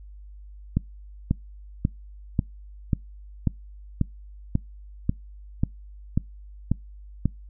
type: click train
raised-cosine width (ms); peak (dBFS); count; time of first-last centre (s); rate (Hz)
5; -8; 13; 0.77-7.256; 1.85
effects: noise-tail reverb RT60 0.2 s tail -26 dB re dry + added 50 Hz sine -41 dBFS peak until 7.49 s